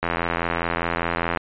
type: click train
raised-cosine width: 0.5 ms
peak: -7 dBFS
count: 115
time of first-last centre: 0.03-1.373 s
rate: 84.9 Hz
effects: resampled to 8000 Hz